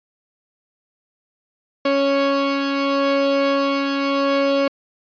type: tone pair together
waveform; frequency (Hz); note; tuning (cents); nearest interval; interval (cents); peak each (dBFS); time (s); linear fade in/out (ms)
30% pulse; 277.6 / 554.4; C#4 / C#5; +3 / 0; octave; 1197; -17; 1.85-4.68; 5
effects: resampled to 11025 Hz

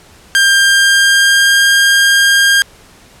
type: tone with pitch glide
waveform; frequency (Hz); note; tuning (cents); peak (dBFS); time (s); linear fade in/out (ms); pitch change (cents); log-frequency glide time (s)
sawtooth; 1595 to 1608.9; G6 to G6; +30 to +45; -3; 0.35-2.62; 0; +15; 0.57-1.65
effects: pink hiss -42 dBFS RMS until 3.2 s + low-pass 11000 Hz 12 dB/octave

